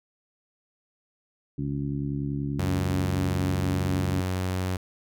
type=harmonic tone; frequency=70.4 Hz; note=C#2; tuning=27 cents sharp; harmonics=1 / 2 / 3 / 4 / 5; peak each=-38 / -29 / -36 / -32 / -41 dBFS; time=1.58-4.21 s; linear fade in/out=5 ms
type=tone; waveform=sawtooth; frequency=92.5 Hz; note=F#2; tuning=in tune; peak=-22 dBFS; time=2.59-4.77 s; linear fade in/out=5 ms
effects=none